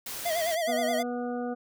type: noise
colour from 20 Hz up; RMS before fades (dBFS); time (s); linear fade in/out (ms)
white; -37; 0.06-0.55; 5
type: tone with vibrato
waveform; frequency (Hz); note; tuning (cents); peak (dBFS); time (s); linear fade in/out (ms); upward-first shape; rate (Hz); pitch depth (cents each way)
square; 660; E5; +2; -27; 0.25-1.03; 10; sine; 9.5; 98
type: harmonic tone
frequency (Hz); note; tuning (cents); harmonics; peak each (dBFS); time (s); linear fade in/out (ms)
243.9; B3; -21; 1 / 2 / 3 / 5 / 6; -32 / -34 / -37 / -46 / -46; 0.67-1.55; 20
effects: none